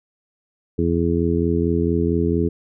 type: harmonic tone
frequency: 84.4 Hz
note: E2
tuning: 41 cents sharp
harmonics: 1 / 2 / 3 / 4 / 5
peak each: -23 / -23 / -23 / -23 / -23 dBFS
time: 0.78-2.49 s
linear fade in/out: 10 ms
effects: none